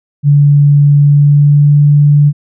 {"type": "tone with pitch glide", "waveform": "sine", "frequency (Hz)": [144.3, 145.98], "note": ["D3", "D3"], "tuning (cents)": [-30, -10], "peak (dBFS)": -3, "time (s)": [0.23, 2.33], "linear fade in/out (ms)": 50, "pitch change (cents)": 20, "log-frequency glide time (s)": [0.99, 1.79], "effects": []}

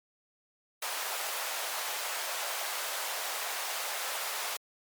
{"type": "high-pass noise", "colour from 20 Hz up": "pink", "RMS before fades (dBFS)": -35, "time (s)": [0.82, 4.57], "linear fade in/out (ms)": 5, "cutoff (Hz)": 610, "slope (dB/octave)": 24, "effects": ["MP3 96 kbps"]}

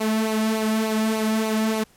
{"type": "tone with flanger", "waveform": "sawtooth", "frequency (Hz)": 219, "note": "A3", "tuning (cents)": -8, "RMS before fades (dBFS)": -22, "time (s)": [0, 1.84], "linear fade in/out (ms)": 10, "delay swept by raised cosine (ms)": [0.57, 2.67], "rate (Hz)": 3.4, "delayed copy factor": -0.6, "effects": ["pink hiss -56 dBFS RMS until 1.96 s", "MP3 64 kbps"]}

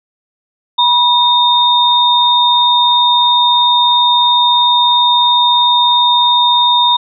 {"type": "tone pair together", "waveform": "sine", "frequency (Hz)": [973, 3670], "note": ["B5", "A#7"], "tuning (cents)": [-26, -28], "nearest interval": "octave + major seventh", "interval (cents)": 2298, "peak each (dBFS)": -10, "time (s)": [0.78, 6.97], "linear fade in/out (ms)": 10, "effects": []}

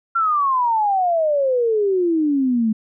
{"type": "exponential sweep", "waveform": "sine", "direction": "down", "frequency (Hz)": [1382, 213.5], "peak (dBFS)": -15, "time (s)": [0.15, 2.73], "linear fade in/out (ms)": 10, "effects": []}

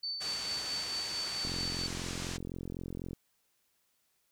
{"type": "tone with tremolo", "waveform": "sine", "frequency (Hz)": 4534, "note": "C#8", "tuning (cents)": 38, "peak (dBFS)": -33, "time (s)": [0.03, 1.87], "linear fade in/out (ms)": 5, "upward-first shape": "sine", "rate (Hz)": 4.5, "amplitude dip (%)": 40}
{"type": "low-pass noise", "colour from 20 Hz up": "white", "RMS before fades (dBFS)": -42, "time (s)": [0.2, 2.38], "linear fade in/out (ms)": 20, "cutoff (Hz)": 7300, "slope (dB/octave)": 24}
{"type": "click train", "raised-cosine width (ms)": 3, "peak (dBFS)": -27, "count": 75, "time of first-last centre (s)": [1.45, 3.132], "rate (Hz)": 44}
{"effects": ["white hiss -75 dBFS RMS until 4.31 s"]}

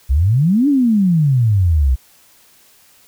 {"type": "exponential two-way sweep", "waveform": "sine", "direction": "up then down", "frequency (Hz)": [61, 296.9, 61], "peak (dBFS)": -10, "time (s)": [0.09, 1.96], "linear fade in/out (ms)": 20, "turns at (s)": 0.68, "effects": ["white hiss -50 dBFS RMS until 3.07 s"]}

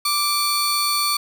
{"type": "tone pair together", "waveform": "sawtooth", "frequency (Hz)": [1174.7, 4452], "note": ["D6", "C#8"], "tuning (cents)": [0, 7], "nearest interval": "octave + major seventh", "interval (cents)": 2307, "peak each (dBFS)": -18, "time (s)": [0.05, 1.17], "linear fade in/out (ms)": 5, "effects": []}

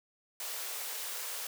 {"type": "high-pass noise", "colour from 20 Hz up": "white", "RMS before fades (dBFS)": -39, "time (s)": [0.4, 1.47], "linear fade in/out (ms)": 2, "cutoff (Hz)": 400, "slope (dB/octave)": 96, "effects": []}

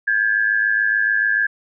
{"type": "tone pair together", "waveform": "sine", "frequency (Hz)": [1599, 1705.9], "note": ["G6", "G#6"], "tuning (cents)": [34, 46], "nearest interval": "minor second", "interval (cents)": 112, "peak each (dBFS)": -18, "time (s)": [0.07, 1.47], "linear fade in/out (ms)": 10, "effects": []}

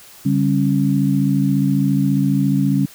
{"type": "tone cluster", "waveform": "sine", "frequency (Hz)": [142.5, 197.1, 273.7], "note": ["C#3", "G3", "C#4"], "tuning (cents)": [48, 10, -22], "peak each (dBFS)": -18, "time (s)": [0.25, 2.86], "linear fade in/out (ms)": 10, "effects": ["white hiss -43 dBFS RMS until 2.94 s"]}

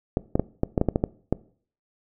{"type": "clicks", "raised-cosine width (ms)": 2, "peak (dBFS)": -7, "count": 10, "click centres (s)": [0.171, 0.355, 0.396, 0.634, 0.778, 0.814, 0.887, 0.959, 1.039, 1.326], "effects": ["noise-tail reverb RT60 0.5 s tail -21 dB re dry"]}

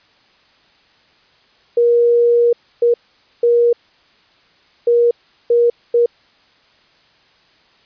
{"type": "tone bursts at uneven times", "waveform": "sine", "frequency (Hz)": 474.5, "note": "A#4", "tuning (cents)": 31, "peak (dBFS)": -9, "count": 6, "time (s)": [[1.77, 2.53], [2.82, 2.94], [3.43, 3.73], [4.87, 5.11], [5.5, 5.7], [5.94, 6.06]], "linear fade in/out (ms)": 5, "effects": ["white hiss -53 dBFS RMS until 7.85 s", "resampled to 11025 Hz"]}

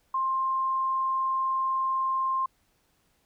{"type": "tone", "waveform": "sine", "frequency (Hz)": 1056, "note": "C6", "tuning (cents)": 16, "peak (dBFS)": -24, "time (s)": [0.14, 2.46], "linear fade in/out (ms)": 5, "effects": ["pink hiss -69 dBFS RMS until 3.25 s"]}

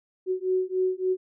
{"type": "beating tone pair", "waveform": "sine", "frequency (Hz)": [370, 373.5], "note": ["F#4", "F#4"], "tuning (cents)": [0, 16], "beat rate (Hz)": 3.5, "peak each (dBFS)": -26, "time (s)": [0.26, 1.17], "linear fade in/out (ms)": 50, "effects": []}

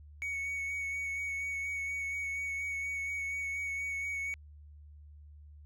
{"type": "tone with vibrato", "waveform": "triangle", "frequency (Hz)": 2230, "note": "C#7", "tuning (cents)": 10, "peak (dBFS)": -32, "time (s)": [0.22, 4.34], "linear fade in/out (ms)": 0, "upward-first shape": "sine", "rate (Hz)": 4.2, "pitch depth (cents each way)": 18, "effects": ["added 74 Hz sine -50 dBFS peak until 5.65 s"]}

